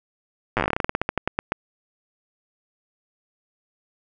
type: slowing click train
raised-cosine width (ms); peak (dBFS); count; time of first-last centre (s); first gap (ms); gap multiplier
0.5; -6; 22; 0.57-1.52; 8; 1.15
effects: none